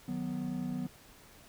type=chord; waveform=triangle; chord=B major; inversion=first; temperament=equal; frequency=155.56 / 185 / 246.9 Hz; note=D#3 / F#3 / B3; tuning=0 / 0 / 0 cents; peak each=-39 / -36 / -34 dBFS; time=0.08-0.87 s; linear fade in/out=5 ms; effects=pink hiss -57 dBFS RMS until 1.48 s